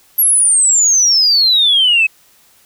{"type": "exponential sweep", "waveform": "sine", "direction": "down", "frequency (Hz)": [11690, 2543], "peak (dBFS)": -7, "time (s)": [0.18, 2.07], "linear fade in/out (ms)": 10, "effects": ["tanh soft clip ceiling -3 dBFS", "white hiss -50 dBFS RMS until 2.65 s"]}